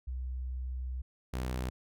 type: tone pair in turn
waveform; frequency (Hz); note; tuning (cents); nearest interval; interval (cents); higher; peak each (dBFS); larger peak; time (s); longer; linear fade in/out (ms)
sine / sawtooth; 63.4 / 63.13; B1 / B1; +46 / +39; unison; 7; first; -34 / -29; second; 0.07-1.02 / 1.33-1.7; first; 10
effects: none

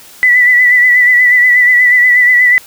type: tone with vibrato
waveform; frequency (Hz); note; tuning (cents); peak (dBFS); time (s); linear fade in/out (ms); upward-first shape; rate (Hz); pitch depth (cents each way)
sine; 1975.5; B6; 0; -4; 0.23-2.58; 0; sine; 8.3; 36
effects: white hiss -37 dBFS RMS until 2.66 s

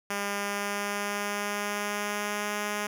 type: tone with pitch glide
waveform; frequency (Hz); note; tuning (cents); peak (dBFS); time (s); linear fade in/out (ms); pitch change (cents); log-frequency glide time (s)
5% pulse; 202 to 207.6; G#3 to G#3; -48 to 0; -18; 0.1-2.87; 5; +48; 0.3-2.56
effects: none

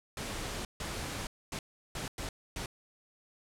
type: noise bursts at uneven times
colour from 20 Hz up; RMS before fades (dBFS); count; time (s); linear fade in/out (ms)
pink; -38; 6; 0.17-0.65 / 0.8-1.27 / 1.52-1.59 / 1.95-2.08 / 2.18-2.29 / 2.56-2.66; 2
effects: low-pass 10000 Hz 12 dB/octave

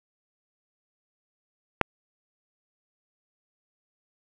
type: click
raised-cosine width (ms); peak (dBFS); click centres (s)
0.5; -3; 1.813
effects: none

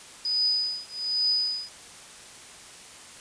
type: tone with tremolo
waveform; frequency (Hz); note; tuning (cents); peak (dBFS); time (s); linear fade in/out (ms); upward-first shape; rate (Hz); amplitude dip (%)
sine; 4978; D#8; 0; -20; 0.25-1.69; 2; triangle; 1.2; 100
effects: white hiss -46 dBFS RMS until 3.2 s + resampled to 22050 Hz

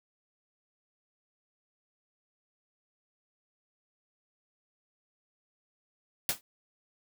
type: noise with exponential decay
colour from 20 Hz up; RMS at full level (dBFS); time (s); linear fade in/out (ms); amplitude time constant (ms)
white; -24; 6.29-6.41; 1; 24
effects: none

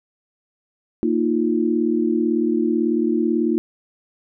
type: chord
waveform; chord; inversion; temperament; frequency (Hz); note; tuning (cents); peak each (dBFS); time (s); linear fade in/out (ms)
sine; Bb suspended fourth; none; equal with one note detuned; 230.7 / 311.1 / 349.2; Bb3 / Eb4 / F4; -18 / 0 / 0; -21; 1.03-3.58; 0
effects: none

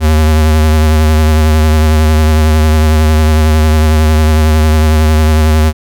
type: tone with vibrato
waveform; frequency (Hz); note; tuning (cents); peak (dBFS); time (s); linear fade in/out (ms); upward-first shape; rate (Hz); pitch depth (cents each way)
square; 77.78; D#2; 0; -6; 0-5.73; 50; triangle; 11; 39
effects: none

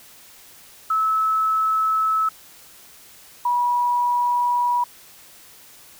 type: tone pair in turn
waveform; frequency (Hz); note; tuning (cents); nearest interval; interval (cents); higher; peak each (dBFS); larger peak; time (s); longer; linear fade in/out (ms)
sine; 1300 / 970.5; E6 / B5; -24 / -31; perfect fourth; 507; first; -17; neither; 0.9-2.29 / 3.45-4.84; neither; 5
effects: white hiss -47 dBFS RMS until 5.99 s

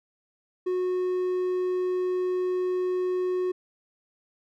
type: tone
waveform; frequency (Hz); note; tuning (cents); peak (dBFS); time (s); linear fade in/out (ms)
triangle; 365.5; F#4; -21; -22; 0.66-3.52; 10
effects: none

